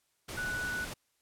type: tone in noise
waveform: sine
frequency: 1480 Hz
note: F#6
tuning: in tune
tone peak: -33 dBFS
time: 0.37-0.85 s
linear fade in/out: 10 ms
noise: pink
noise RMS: -41 dBFS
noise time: 0.28-0.94 s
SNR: +5 dB
effects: white hiss -75 dBFS RMS until 1.21 s + low-pass 12000 Hz 12 dB/octave